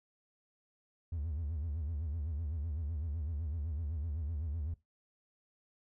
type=tone with vibrato; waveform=triangle; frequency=77.78 Hz; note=D#2; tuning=in tune; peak=-32 dBFS; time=1.12-4.74 s; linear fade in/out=5 ms; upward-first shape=sine; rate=7.9 Hz; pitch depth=170 cents each way; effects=noise-tail reverb RT60 0.2 s tail -20 dB re dry + tanh soft clip ceiling -28 dBFS